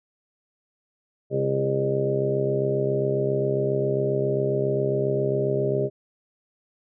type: harmonic tone with a mistuned harmonic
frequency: 67.4 Hz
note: C#2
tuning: 48 cents flat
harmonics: 2 / 3 / 4 / 5 / 6 / 7 / 8 / 9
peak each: -27 / -34 / -36 / -34 / -24 / -36 / -35 / -28 dBFS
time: 1.3-5.9 s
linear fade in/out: 50 ms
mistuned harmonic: 5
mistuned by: +23 cents
effects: none